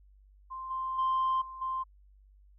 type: tone with level steps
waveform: sine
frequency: 1046.5 Hz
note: C6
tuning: in tune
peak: -37 / -31 / -24 / -41 / -30 dBFS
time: 0.5-1.84 s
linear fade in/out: 20 ms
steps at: 0.7 / 0.98 / 1.41 / 1.61 s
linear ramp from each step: 10 ms
effects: tanh soft clip ceiling -23 dBFS + added 49 Hz sine -56 dBFS peak until 2.58 s